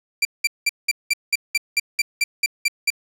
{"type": "tone bursts", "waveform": "sawtooth", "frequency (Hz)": 2355, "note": "D7", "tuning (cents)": 4, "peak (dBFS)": -12, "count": 13, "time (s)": [0.22, 2.903], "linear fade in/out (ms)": 5, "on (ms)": 31, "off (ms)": 190, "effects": ["low-pass 11000 Hz 12 dB/octave", "7-bit"]}